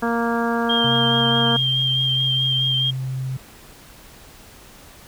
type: harmonic tone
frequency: 233.1 Hz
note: A#3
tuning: in tune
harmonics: 1 / 2 / 3 / 4 / 5 / 6 / 7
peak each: -22 / -25 / -27 / -28 / -29 / -30 / -30 dBFS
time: 0.02-1.57 s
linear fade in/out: 10 ms
type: tone with vibrato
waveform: sine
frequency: 3192 Hz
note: G7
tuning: 31 cents sharp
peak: -18 dBFS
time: 0.69-2.91 s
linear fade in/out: 10 ms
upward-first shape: sine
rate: 4.7 Hz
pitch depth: 21 cents each way
type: tone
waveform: sine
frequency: 130.81 Hz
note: C3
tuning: in tune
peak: -23 dBFS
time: 0.84-3.37 s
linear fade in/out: 5 ms
effects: pink hiss -45 dBFS RMS until 5.07 s